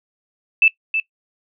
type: tone with echo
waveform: sine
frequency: 2637 Hz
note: E7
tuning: in tune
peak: -9 dBFS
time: 0.62-0.68 s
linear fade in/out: 2 ms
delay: 320 ms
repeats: 1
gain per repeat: -8 dB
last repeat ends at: 1 s
effects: noise-tail reverb RT60 0.1 s tail -18 dB re dry